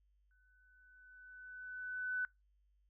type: tone with exponential growth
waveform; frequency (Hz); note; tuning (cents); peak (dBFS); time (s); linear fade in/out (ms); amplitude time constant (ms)
sine; 1501; F#6; +24; -33; 0.31-2.25; 1; 420
effects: noise-tail reverb RT60 0.2 s tail -25 dB re dry + added 50 Hz sine -70 dBFS peak until 2.89 s